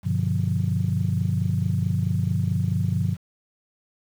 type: chord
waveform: sine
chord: G dominant seventh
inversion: none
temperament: just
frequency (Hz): 98 / 122.5 / 147 / 176.4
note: G2 / B2 / D3 / F3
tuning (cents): 0 / -14 / +2 / +18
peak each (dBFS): -24 / -26 / -27 / -26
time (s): 0.03-3.17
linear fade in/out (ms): 50
effects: tanh soft clip ceiling -11 dBFS + 8-bit